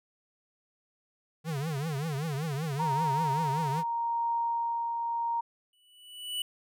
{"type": "tone with vibrato", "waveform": "square", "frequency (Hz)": 149.4, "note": "D3", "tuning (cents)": 30, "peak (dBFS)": -31, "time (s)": [1.44, 3.84], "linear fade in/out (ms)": 50, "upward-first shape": "triangle", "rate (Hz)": 5.2, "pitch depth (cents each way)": 220}
{"type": "tone with tremolo", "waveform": "sine", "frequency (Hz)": 932.3, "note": "A#5", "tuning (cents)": 0, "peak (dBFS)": -26, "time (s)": [2.79, 5.41], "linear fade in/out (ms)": 10, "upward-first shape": "triangle", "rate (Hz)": 0.81, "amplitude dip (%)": 35}
{"type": "tone with exponential growth", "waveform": "square", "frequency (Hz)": 2960, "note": "F#7", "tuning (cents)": 0, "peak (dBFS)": -29, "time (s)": [5.73, 6.42], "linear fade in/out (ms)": 2, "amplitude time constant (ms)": 150}
{"effects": []}